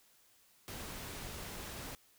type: noise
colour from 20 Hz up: pink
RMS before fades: -45 dBFS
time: 0.68-1.95 s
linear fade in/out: 0 ms
effects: white hiss -67 dBFS RMS until 2.18 s